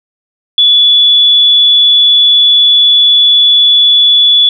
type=tone; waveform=sine; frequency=3432 Hz; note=A7; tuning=44 cents flat; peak=-3 dBFS; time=0.58-4.49 s; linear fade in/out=2 ms; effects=none